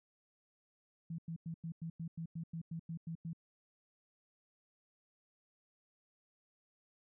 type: tone bursts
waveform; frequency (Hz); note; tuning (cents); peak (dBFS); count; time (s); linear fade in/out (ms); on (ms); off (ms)
sine; 164.81; E3; 0; -39; 13; 1.1-3.332; 5; 84; 95
effects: none